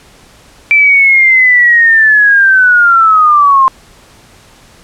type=linear sweep; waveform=sine; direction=down; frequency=2340 to 1046.5 Hz; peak=-3 dBFS; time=0.71-3.68 s; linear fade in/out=0 ms; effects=pink hiss -41 dBFS RMS until 4.83 s + low-pass 10000 Hz 12 dB/octave